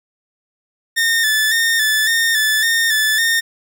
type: tone with vibrato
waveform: sawtooth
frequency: 1786 Hz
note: A6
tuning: 25 cents sharp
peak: -10 dBFS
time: 0.96-3.41 s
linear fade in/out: 20 ms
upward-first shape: square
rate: 1.8 Hz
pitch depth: 42 cents each way
effects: none

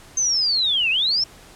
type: linear two-way sweep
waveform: sine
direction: down then up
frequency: 6340 to 2489 to 5470 Hz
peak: -17 dBFS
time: 0.17-1.24 s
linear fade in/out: 5 ms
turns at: 0.9 s
effects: pink hiss -46 dBFS RMS until 1.55 s + low-pass 11000 Hz 12 dB/octave

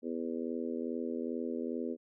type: harmonic tone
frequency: 82.41 Hz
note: E2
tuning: in tune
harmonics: 3 / 4 / 5 / 6 / 7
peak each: -37 / -40 / -40 / -42 / -49 dBFS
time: 0.02-1.97 s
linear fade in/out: 50 ms
effects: none

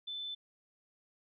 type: tone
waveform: sine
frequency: 3520 Hz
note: A7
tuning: in tune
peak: -38 dBFS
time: 0.07-0.35 s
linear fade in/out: 10 ms
effects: none

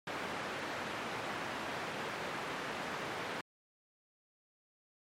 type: band-pass noise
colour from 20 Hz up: white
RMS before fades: -40 dBFS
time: 0.07-3.41 s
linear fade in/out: 2 ms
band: 130 to 1700 Hz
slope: 12 dB/octave
effects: MP3 64 kbps

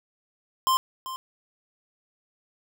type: tone with echo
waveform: square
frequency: 1046.5 Hz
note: C6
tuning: in tune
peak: -20 dBFS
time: 0.67-0.77 s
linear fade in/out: 0 ms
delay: 390 ms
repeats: 1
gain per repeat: -13 dB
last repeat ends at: 1.16 s
effects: none

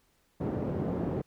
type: band-pass noise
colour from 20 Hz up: pink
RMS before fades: -32 dBFS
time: 0.4-1.22 s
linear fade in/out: 10 ms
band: 130 to 450 Hz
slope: 12 dB/octave
effects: pink hiss -70 dBFS RMS until 1.26 s

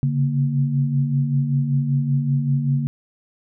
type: tone cluster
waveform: sine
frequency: 136.3 / 141.5 / 233.7 Hz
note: C#3 / C#3 / A#3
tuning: -29 / +36 / +5 cents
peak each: -26 / -18 / -26 dBFS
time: 0.03-2.87 s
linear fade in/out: 0 ms
effects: none

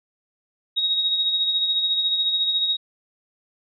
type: tone with tremolo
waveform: sine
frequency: 3778 Hz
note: A#7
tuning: 22 cents sharp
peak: -17 dBFS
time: 0.76-2.77 s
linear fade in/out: 20 ms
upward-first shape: sine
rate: 14 Hz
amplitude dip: 45%
effects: none

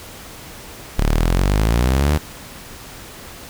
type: exponential sweep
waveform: sawtooth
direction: up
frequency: 34.65 to 77.78 Hz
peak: -10 dBFS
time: 0.98-2.18 s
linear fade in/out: 10 ms
effects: pink hiss -37 dBFS RMS until 3.49 s

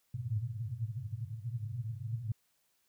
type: band-pass noise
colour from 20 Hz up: pink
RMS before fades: -38 dBFS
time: 0.14-2.32 s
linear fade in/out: 5 ms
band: 100 to 130 Hz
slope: 96 dB/octave
effects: white hiss -75 dBFS RMS until 2.88 s

